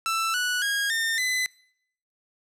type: tone with pitch steps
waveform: sawtooth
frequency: 1329 / 1474.6 / 1636.2 / 1815.5 / 2014 Hz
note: E6 / F#6 / G#6 / A#6 / B6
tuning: +14 / -6 / -26 / -46 / +33 cents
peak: -20 dBFS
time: 0.06-1.46 s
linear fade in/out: 0 ms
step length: 280 ms
effects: noise-tail reverb RT60 0.7 s tail -24 dB re dry + low-pass 12000 Hz 12 dB/octave